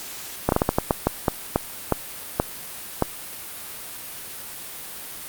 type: slowing click train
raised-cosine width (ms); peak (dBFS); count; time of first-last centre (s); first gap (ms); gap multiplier
1; -3; 13; 0.49-3.023; 32; 1.31
effects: white hiss -36 dBFS RMS until 5.28 s + Opus 48 kbps